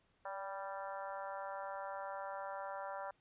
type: harmonic tone with a mistuned harmonic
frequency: 196 Hz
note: G3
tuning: in tune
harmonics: 3 / 4 / 5 / 6 / 7 / 8 / 9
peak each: -46 / -47 / -47 / -54 / -50 / -56 / -57 dBFS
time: 0.25-3.11 s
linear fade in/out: 5 ms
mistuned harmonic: 3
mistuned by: -24 cents
effects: pink hiss -75 dBFS RMS until 3.2 s + resampled to 8000 Hz